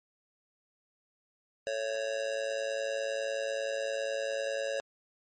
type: tone with amplitude modulation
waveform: square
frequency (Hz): 554.4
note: C#5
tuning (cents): 0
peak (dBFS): -28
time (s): 1.67-4.8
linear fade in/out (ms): 0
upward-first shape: sine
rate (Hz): 110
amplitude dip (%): 85
effects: MP3 32 kbps